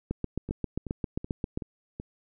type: two click trains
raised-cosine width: 3 ms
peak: -23 / -16 dBFS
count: 5 / 12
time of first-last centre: 0.49-1.999 / 0.11-1.575 s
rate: 2.65 / 7.51 Hz
effects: none